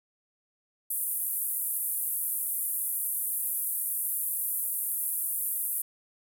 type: band-pass noise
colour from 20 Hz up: pink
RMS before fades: -31 dBFS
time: 0.9-5.82 s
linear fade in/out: 5 ms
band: 9900 to 15000 Hz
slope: 48 dB/octave
effects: none